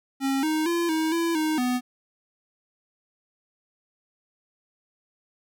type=tone with pitch steps; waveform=square; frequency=271 / 311.9 / 341.5 / 317.2 / 335.4 / 311.6 / 249.1 Hz; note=C#4 / D#4 / F4 / D#4 / E4 / D#4 / B3; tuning=-39 / +4 / -39 / +33 / +30 / +3 / +15 cents; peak=-23 dBFS; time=0.2-1.81 s; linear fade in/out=50 ms; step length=230 ms; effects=none